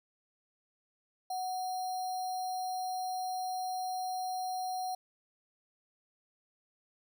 sine tone with sample-and-hold, 740 Hz, F#5, in tune, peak -33 dBFS, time 1.3-4.95 s, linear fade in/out 5 ms, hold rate 4900 Hz, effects none

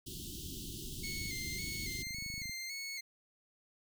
pink band-stop noise, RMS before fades -44 dBFS, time 0.06-2.03 s, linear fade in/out 10 ms, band 390 to 2900 Hz, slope 96 dB/octave
20% pulse tone with vibrato, 2149 Hz, C7, 46 cents sharp, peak -35 dBFS, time 1.03-3.01 s, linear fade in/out 10 ms, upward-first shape square, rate 1.8 Hz, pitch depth 43 cents each way
click train, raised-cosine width 5 ms, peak -36 dBFS, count 37, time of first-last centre 1.1-2.495 s, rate 25.8 Hz
effects none

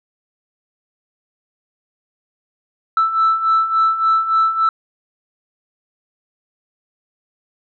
sine beating tone pair, 1318.5 / 1322 Hz, E6 / E6, 0 / +5 cents, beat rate 3.5 Hz, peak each -18 / -13 dBFS, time 2.97-4.69 s, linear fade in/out 2 ms, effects tanh soft clip ceiling -8 dBFS

